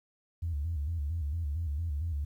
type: tone with vibrato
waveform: sine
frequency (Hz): 77.78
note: D#2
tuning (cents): 0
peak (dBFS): -29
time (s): 0.42-2.25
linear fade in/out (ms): 10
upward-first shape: square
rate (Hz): 4.4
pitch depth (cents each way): 130
effects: tanh soft clip ceiling -25 dBFS + 11-bit